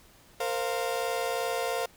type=chord; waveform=35% pulse; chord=Bb suspended second; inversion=none; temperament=equal with one note detuned; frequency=460.5 / 523.3 / 698.5 Hz; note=Bb4 / C5 / F5; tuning=-21 / 0 / 0 cents; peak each=-31 dBFS; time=0.4-1.86 s; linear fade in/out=5 ms; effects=pink hiss -57 dBFS RMS until 1.96 s